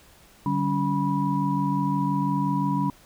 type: tone cluster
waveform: sine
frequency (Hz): 147.4 / 193.2 / 280.7 / 978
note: D3 / G3 / C#4 / B5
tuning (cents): +7 / -25 / +22 / -17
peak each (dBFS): -27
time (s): 0.46-2.9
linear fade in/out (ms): 2
effects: pink hiss -54 dBFS RMS until 3.05 s